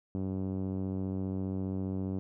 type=tone with low-pass filter; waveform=5% pulse; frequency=94.9 Hz; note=F#2; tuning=44 cents sharp; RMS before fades=-34 dBFS; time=0.15-2.19 s; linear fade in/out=0 ms; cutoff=240 Hz; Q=1.1; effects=none